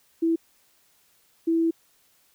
sine tone bursts at uneven times, 329.6 Hz, E4, in tune, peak -19 dBFS, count 2, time 0.22-0.36 / 1.47-1.71 s, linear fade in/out 10 ms, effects white hiss -63 dBFS RMS until 2.34 s

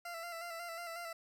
20% pulse tone with vibrato, 678 Hz, E5, 49 cents sharp, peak -37 dBFS, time 0.05-1.13 s, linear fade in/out 5 ms, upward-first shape square, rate 5.5 Hz, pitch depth 36 cents each way, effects 11-bit

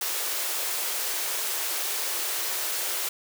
white high-pass noise, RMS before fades -29 dBFS, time 0.01-3.09 s, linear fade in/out 5 ms, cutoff 330 Hz, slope 96 dB/octave, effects none

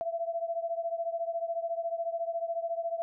sine beating tone pair, 668 / 682 Hz, E5 / F5, +23 / -41 cents, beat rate 14 Hz, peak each -32 / -35 dBFS, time 0.01-3.02 s, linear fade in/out 0 ms, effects none

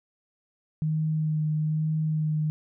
sine tone with vibrato, 155.1 Hz, D#3, 5 cents flat, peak -23 dBFS, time 0.82-2.5 s, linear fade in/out 0 ms, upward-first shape sine, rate 1.1 Hz, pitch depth 16 cents each way, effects none

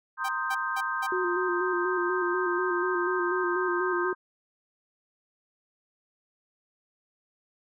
sine chord, C minor seventh, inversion third, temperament equal, 932.3 / 1046.5 / 1244.5 / 1568 Hz, Bb5 / C6 / Eb6 / G6, 0 / 0 / 0 / 0 cents, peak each -37 / -33 / -33 / -31 dBFS, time 0.17-4.15 s, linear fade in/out 50 ms
sawtooth tone bursts, 782 Hz, G5, 4 cents flat, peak -27 dBFS, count 4, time 0.24-1.07 s, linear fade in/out 10 ms, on 50 ms, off 210 ms
sine tone with vibrato, 360 Hz, F#4, 47 cents flat, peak -27 dBFS, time 1.12-4.13 s, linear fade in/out 2 ms, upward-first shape square, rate 4.1 Hz, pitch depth 38 cents each way
effects none

